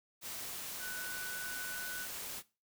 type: tone in noise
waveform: sine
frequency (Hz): 1491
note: F#6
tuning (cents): +13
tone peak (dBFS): -41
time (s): 0.79-2.08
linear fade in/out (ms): 50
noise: white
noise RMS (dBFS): -43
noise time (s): 0.21-2.43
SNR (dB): -1
effects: noise-tail reverb RT60 0.3 s tail -19 dB re dry